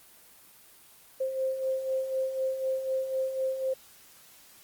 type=beating tone pair; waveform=sine; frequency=523 / 527 Hz; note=C5 / C5; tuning=-1 / +12 cents; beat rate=4 Hz; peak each=-36 / -28 dBFS; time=1.2-3.74 s; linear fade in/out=10 ms; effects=white hiss -55 dBFS RMS until 4.63 s + Opus 24 kbps